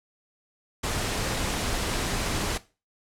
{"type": "noise", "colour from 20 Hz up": "pink", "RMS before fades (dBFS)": -28, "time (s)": [0.83, 2.58], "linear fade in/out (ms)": 10, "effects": ["noise-tail reverb RT60 0.3 s tail -17 dB re dry", "low-pass 10000 Hz 12 dB/octave"]}